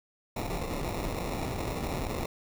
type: noise with sample-and-hold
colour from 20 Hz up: pink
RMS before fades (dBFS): -33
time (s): 0.36-2.26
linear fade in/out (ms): 5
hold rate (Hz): 1575
effects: none